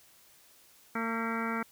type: harmonic tone with a mistuned harmonic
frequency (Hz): 227.4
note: A#3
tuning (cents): -43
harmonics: 1 / 2 / 3 / 4 / 5 / 6 / 7 / 8 / 9 / 10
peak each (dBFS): -34 / -40 / -44 / -40 / -43 / -36 / -42 / -44 / -45 / -43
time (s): 0.95-1.63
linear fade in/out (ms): 5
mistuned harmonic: 8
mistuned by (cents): +79
effects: white hiss -60 dBFS RMS until 1.71 s